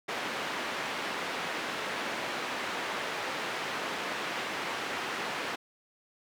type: band-pass noise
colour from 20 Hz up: white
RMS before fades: -35 dBFS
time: 0.08-5.56 s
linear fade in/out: 10 ms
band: 220 to 2200 Hz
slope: 12 dB/octave
effects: none